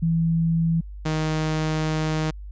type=tone pair in turn; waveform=sine / sawtooth; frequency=164.9 / 156.31 Hz; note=E3 / D#3; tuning=+1 / +8 cents; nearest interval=minor second; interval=93 cents; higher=first; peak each=-18 / -18 dBFS; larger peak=neither; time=0.02-0.81 / 1.05-2.31 s; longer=second; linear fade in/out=10 ms; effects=added 50 Hz sine -34 dBFS peak until 2.51 s + resampled to 16000 Hz